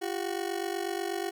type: ring-modulated tone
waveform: 30% pulse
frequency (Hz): 370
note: F#4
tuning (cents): 0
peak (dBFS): -25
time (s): 0.01-1.31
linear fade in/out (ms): 20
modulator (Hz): 24.1
effects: none